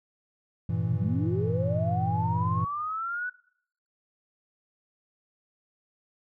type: chord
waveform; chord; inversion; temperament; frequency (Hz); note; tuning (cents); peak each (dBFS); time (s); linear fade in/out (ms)
triangle; E diminished; first; equal; 98 / 116.54 / 164.81; G2 / Bb2 / E3; 0 / 0 / 0; -28; 0.69-2.65; 5
type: linear sweep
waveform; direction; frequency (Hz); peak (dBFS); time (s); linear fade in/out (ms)
sine; up; 98 to 1498; -29; 0.87-3.3; 10
effects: noise-tail reverb RT60 0.7 s tail -23 dB re dry